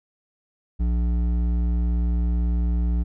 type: tone with hard clipping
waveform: triangle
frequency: 59 Hz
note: A#1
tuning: 22 cents sharp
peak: -21 dBFS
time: 0.79-3.04 s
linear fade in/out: 20 ms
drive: 13 dB
effects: none